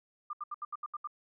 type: tone bursts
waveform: sine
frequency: 1199 Hz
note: D6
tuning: 36 cents sharp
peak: -35 dBFS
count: 8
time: 0.3-1.074 s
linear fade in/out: 5 ms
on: 32 ms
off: 74 ms
effects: none